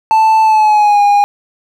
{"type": "tone with pitch glide", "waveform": "triangle", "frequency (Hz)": [880, 816.3], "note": ["A5", "G#5"], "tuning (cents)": [0, -30], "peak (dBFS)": -4, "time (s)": [0.11, 1.24], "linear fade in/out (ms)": 0, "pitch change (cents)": -130, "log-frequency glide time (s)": [0.43, 1.02], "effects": []}